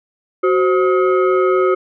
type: tone with frequency modulation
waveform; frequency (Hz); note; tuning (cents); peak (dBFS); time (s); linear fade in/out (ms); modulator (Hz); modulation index
sine; 372; F#4; +9; -11; 0.43-1.75; 10; 896; 0.91
effects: none